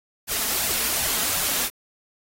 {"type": "noise with flanger", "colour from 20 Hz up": "white", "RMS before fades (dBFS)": -24, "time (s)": [0.27, 1.7], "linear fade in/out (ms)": 50, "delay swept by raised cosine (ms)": [1.1, 4.8], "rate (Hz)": 2.7, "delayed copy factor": 0.6, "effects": ["AAC 48 kbps"]}